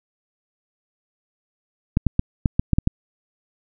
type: clicks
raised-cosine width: 5 ms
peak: -4 dBFS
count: 8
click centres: 1.971 / 2.067 / 2.194 / 2.458 / 2.595 / 2.733 / 2.785 / 2.874 s
effects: none